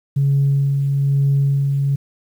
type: tone with tremolo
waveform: sine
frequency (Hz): 139.3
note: C#3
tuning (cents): +9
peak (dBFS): -11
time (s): 0.16-1.96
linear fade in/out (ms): 10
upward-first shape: sine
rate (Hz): 1.1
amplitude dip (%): 35
effects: tanh soft clip ceiling -9 dBFS + 8-bit